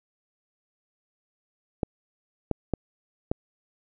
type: clicks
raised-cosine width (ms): 2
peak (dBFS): -11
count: 4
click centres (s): 1.832 / 2.513 / 2.737 / 3.315
effects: none